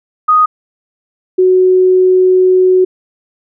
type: tone pair in turn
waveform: sine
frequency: 1244.5 / 370 Hz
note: D#6 / F#4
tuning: 0 / 0 cents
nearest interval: octave + major sixth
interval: 2100 cents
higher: first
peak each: -5 dBFS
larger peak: neither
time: 0.28-0.46 / 1.38-2.85 s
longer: second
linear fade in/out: 10 ms
effects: none